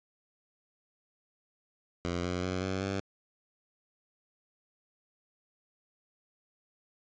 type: tone with pitch steps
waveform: 10% pulse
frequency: 87.31 / 89.71 / 92.18 / 94.72 / 97.33 Hz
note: F2 / F2 / F#2 / F#2 / G2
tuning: 0 / +47 / -6 / +41 / -12 cents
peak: -23 dBFS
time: 2.05-3 s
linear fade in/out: 0 ms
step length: 190 ms
effects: resampled to 16000 Hz